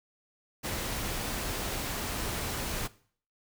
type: noise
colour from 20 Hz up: pink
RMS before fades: -34 dBFS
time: 0.63-2.88 s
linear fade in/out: 20 ms
effects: noise-tail reverb RT60 0.5 s tail -19 dB re dry